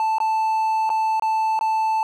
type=tone with dropouts; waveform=triangle; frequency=880 Hz; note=A5; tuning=in tune; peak=-16 dBFS; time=0-2.03 s; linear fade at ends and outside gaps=1 ms; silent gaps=0.184-0.202 / 0.893-0.901 / 1.197-1.222 / 1.591-1.61 s; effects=none